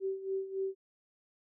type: tone with tremolo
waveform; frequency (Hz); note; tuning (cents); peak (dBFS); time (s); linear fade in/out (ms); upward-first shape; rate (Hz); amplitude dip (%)
sine; 385.4; G4; -29; -30; 0-0.75; 50; sine; 3.6; 75
effects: none